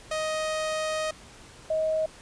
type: tone pair in turn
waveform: sawtooth / sine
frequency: 625 / 630.8 Hz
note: D#5 / D#5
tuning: +8 / +24 cents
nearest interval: unison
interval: 16 cents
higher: second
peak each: -23 dBFS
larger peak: neither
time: 0.11-1.11 / 1.7-2.06 s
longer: first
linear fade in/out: 5 ms
effects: pink hiss -49 dBFS RMS until 2.21 s + resampled to 22050 Hz

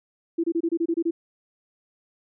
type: tone bursts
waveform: sine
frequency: 334.1 Hz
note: E4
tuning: 23 cents sharp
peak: -20 dBFS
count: 9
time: 0.38-1.11 s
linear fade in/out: 10 ms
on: 58 ms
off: 26 ms
effects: none

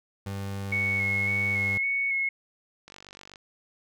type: tone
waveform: 30% pulse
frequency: 98.7 Hz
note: G2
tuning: 12 cents sharp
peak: -29 dBFS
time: 0.26-1.78 s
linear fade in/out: 5 ms
type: tone with vibrato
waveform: sine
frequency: 2197 Hz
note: C#7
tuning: 16 cents flat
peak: -24 dBFS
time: 0.72-2.29 s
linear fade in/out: 5 ms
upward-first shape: square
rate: 1.8 Hz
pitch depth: 17 cents each way
type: click train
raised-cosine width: 0.2 ms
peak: -28 dBFS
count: 24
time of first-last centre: 2.88-3.358 s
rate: 48.1 Hz
effects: none

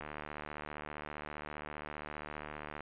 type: click train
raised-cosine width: 0.5 ms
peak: -27 dBFS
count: 211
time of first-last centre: 0.01-2.806 s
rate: 75.1 Hz
effects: resampled to 8000 Hz

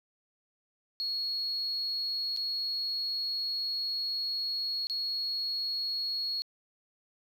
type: tone with dropouts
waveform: sine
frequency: 4326 Hz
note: C#8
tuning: 43 cents flat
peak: -29 dBFS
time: 1-6.42 s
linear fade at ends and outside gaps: 0 ms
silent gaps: 2.364-2.372 / 4.87-4.898 s
effects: tanh soft clip ceiling -26 dBFS + 10-bit

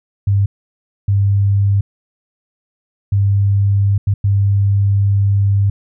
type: tone bursts at uneven times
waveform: sine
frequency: 99.8 Hz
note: G2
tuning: 32 cents sharp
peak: -10 dBFS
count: 5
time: 0.27-0.46 / 1.08-1.81 / 3.12-3.98 / 4.07-4.14 / 4.24-5.7 s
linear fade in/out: 5 ms
effects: none

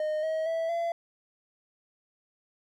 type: tone with pitch steps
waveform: triangle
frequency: 615 / 635.2 / 656.1 / 677.7 Hz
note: D#5 / D#5 / E5 / E5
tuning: -20 / +36 / -8 / +48 cents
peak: -25 dBFS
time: 0-0.92 s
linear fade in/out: 2 ms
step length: 230 ms
effects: none

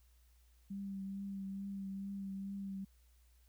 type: tone with vibrato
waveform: sine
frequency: 196 Hz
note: G3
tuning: in tune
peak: -40 dBFS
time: 0.7-2.85 s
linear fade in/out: 10 ms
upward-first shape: triangle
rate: 2.3 Hz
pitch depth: 26 cents each way
effects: added 60 Hz sine -64 dBFS peak until 3.48 s + white hiss -75 dBFS RMS until 3.48 s

